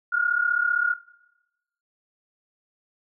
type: tone pair together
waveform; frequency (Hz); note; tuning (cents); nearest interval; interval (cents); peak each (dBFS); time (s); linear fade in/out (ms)
sine; 1406 / 1441.4; F6 / F#6; +11 / -46; unison; 43; -23; 0.12-0.94; 10
effects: noise-tail reverb RT60 0.9 s tail -17 dB re dry